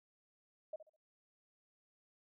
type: tone with echo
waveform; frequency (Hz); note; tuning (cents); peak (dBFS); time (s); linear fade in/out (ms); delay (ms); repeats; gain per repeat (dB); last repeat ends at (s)
sine; 622.3; D#5; 0; -40; 0.73-0.76; 5; 68; 3; -12; 0.964
effects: none